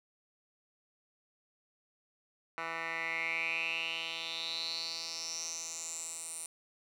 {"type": "tone with band-pass filter sweep", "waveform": "10% pulse", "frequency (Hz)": 164.81, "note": "E3", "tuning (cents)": 0, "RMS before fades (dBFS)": -38, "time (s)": [2.58, 6.46], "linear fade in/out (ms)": 0, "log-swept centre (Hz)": [1600, 9300], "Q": 6.8, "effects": []}